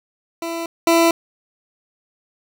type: tone pair in turn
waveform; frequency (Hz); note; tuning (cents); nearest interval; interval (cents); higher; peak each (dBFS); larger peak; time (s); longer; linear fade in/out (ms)
20% pulse; 334 / 334; E4 / E4; +23 / +23; unison; 0; neither; -19 / -7; second; 0.42-0.66 / 0.87-1.11; neither; 2
effects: none